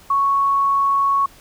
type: tone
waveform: sine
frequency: 1108.7 Hz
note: C#6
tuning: in tune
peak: -14 dBFS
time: 0.1-1.26 s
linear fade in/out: 5 ms
effects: pink hiss -47 dBFS RMS until 1.4 s